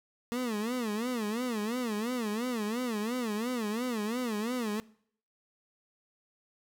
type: tone with vibrato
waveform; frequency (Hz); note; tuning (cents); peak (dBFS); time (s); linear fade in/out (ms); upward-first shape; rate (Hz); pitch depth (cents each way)
30% pulse; 229.3; A#3; -28; -28; 0.32-4.8; 0; sine; 2.9; 180
effects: noise-tail reverb RT60 0.6 s tail -21 dB re dry